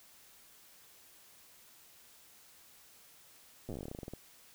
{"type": "slowing click train", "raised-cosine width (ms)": 2, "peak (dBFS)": -29, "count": 19, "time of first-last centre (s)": [3.69, 4.136], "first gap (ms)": 8, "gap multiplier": 1.12, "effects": ["white hiss -60 dBFS RMS until 4.54 s"]}